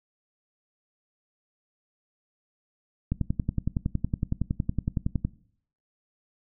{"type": "click train", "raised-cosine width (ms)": 5, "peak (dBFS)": -13, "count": 24, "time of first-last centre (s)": [3.12, 5.25], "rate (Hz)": 10.8, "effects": ["noise-tail reverb RT60 0.6 s tail -20 dB re dry"]}